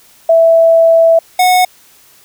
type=tone pair in turn; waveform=sine / square; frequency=659.3 / 731.9 Hz; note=E5 / F#5; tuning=0 / -19 cents; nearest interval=major second; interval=181 cents; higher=second; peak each=-4 / -7 dBFS; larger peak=first; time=0.29-1.19 / 1.39-1.65 s; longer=first; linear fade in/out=5 ms; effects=white hiss -45 dBFS RMS until 2.24 s